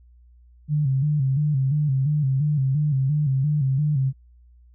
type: tone with vibrato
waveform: sine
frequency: 141.4 Hz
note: C#3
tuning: 35 cents sharp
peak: -18 dBFS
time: 0.68-4.13 s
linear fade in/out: 50 ms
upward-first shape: square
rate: 2.9 Hz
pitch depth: 100 cents each way
effects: added 60 Hz sine -49 dBFS peak until 4.74 s